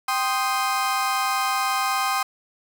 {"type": "chord", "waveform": "35% pulse", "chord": "C minor", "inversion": "second", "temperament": "equal", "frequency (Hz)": [784, 1046.5, 1244.5], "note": ["G5", "C6", "Eb6"], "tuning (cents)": [0, 0, 0], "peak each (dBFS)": -24, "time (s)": [0.08, 2.23], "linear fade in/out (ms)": 5, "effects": []}